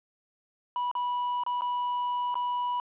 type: tone with dropouts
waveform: triangle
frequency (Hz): 980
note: B5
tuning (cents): -14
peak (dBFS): -25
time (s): 0.76-2.8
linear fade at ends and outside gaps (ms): 1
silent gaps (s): 0.914-0.952 / 1.436-1.464 / 1.609-1.619 / 2.343-2.354
effects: resampled to 8000 Hz + 10-bit